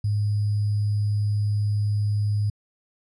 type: tone with sample-and-hold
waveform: sine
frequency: 103.83 Hz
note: G#2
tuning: in tune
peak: -20 dBFS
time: 0.04-2.5 s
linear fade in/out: 5 ms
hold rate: 4900 Hz
effects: resampled to 22050 Hz